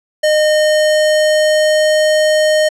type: tone with pitch glide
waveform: square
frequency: 612 to 616.3 Hz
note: D#5 to D#5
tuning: -29 to -17 cents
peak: -10 dBFS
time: 0.23-2.69 s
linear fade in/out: 10 ms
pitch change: +12 cents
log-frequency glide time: 0.38-2.01 s
effects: low-pass 9000 Hz 12 dB/octave